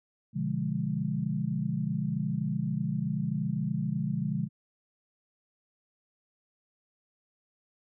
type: chord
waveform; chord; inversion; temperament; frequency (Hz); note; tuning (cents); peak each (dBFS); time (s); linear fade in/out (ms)
sine; B diminished seventh; none; equal; 123.47 / 146.83 / 174.61 / 207.7; B2 / D3 / F3 / Ab3; 0 / 0 / 0 / 0; -36 / -32 / -33 / -33; 0.33-4.49; 50
effects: none